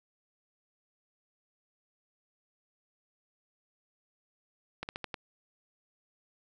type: slowing click train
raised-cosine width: 0.3 ms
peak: -20 dBFS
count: 5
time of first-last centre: 4.83-5.142 s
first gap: 59 ms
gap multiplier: 1.19
effects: none